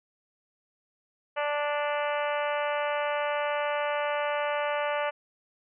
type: harmonic tone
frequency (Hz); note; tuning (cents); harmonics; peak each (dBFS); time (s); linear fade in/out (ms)
293.2; D4; -3; 2 / 3 / 4 / 5 / 6 / 7 / 8 / 9 / 10; -29 / -33 / -35 / -37 / -39 / -40 / -41 / -42 / -43; 1.36-5.11; 20
effects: none